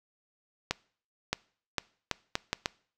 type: accelerating click train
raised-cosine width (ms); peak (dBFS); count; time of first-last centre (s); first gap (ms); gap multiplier
0.2; -10; 7; 0.71-2.659; 620; 0.73
effects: noise-tail reverb RT60 0.5 s tail -23 dB re dry